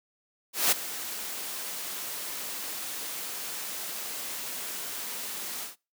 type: noise with ADSR envelope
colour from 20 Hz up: white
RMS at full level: -21 dBFS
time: 0.53-5.76 s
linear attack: 190 ms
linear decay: 10 ms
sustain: -15 dB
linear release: 140 ms
effects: noise-tail reverb RT60 0.3 s tail -25 dB re dry + high-pass 200 Hz 12 dB/octave